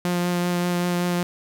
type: tone with vibrato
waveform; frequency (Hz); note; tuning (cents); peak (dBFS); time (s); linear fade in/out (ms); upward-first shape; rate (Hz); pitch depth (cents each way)
sawtooth; 176.3; F3; +17; -17; 0.05-1.23; 0; triangle; 5.2; 14
effects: none